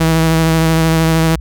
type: tone with vibrato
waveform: sawtooth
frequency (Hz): 162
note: E3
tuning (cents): -30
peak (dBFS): -6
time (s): 0-1.36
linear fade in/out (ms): 10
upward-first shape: sine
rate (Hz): 13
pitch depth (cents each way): 17
effects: added 60 Hz sine -22 dBFS peak until 1.4 s